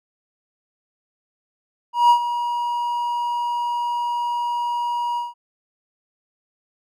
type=tone with ADSR envelope; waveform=triangle; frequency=957 Hz; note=A#5; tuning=45 cents sharp; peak=-7 dBFS; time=1.93-5.34 s; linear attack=170 ms; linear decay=85 ms; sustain=-12 dB; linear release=170 ms; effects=none